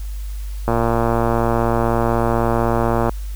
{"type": "click train", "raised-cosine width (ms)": 1, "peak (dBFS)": -4, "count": 281, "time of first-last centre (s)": [0.68, 3.094], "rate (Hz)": 116, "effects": ["added 50 Hz sine -24 dBFS peak until 3.35 s", "white hiss -45 dBFS RMS until 3.35 s"]}